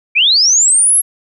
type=linear sweep; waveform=sine; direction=up; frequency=2267 to 11350 Hz; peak=-7 dBFS; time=0.15-1.02 s; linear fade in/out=20 ms; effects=none